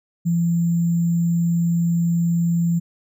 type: tone with sample-and-hold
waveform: sine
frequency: 169.5 Hz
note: E3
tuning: 49 cents sharp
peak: -16 dBFS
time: 0.25-2.8 s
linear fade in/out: 20 ms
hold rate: 7350 Hz
effects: none